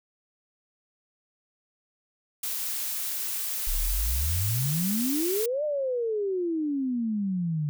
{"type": "noise", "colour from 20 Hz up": "blue", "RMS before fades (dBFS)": -31, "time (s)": [2.43, 5.46], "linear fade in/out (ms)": 5}
{"type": "exponential two-way sweep", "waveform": "sine", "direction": "up then down", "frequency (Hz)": [31, 613, 144.8], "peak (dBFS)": -25, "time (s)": [3.67, 7.69], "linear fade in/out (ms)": 0, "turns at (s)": 5.64}
{"effects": []}